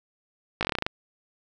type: slowing click train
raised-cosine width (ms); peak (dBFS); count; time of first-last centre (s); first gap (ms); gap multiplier
0.3; -9; 10; 0.61-0.865; 18; 1.11
effects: none